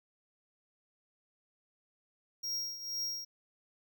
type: tone with tremolo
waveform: square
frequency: 5600 Hz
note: F8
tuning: 4 cents sharp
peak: -33 dBFS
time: 2.43-3.25 s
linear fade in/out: 10 ms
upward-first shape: triangle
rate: 2.1 Hz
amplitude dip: 75%
effects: none